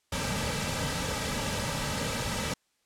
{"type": "noise with comb filter", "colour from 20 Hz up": "pink", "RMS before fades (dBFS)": -31, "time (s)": [0.12, 2.54], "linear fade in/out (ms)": 5, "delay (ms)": 2.8, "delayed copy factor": -0.65, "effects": ["white hiss -73 dBFS RMS until 2.85 s", "low-pass 9000 Hz 12 dB/octave"]}